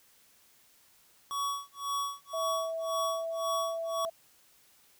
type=tone with tremolo; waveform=square; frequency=1125 Hz; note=C#6; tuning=25 cents sharp; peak=-30 dBFS; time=1.31-4.05 s; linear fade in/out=0 ms; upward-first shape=sine; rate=1.9 Hz; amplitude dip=100%
type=tone with pitch glide; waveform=sine; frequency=653 to 661.4 Hz; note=E5 to E5; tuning=-17 to +6 cents; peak=-32 dBFS; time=2.33-4.1 s; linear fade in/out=10 ms; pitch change=+23 cents; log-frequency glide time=2.69-3.55 s
effects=white hiss -63 dBFS RMS until 4.99 s